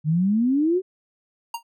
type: exponential sweep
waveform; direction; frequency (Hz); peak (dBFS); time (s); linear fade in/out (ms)
sine; up; 147.2 to 386.4; -17; 0.04-0.82; 50
type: tone with exponential decay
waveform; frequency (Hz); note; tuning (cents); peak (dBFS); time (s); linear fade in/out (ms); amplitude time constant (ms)
square; 932.3; A#5; 0; -24; 1.54-1.63; 5; 19
effects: none